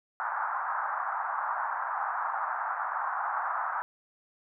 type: band-pass noise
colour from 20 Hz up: pink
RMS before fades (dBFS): -32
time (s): 0.2-3.82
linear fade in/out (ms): 0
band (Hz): 780 to 1500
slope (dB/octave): 48
effects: none